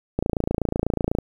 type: click train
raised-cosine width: 2 ms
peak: -8 dBFS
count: 29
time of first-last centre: 0.19-1.186 s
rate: 28.1 Hz
effects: 8-bit